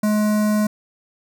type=tone with notch filter; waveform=square; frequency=211.4 Hz; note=G#3; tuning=31 cents sharp; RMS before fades=-18 dBFS; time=0.03-0.67 s; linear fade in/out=5 ms; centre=3100 Hz; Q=0.73; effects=none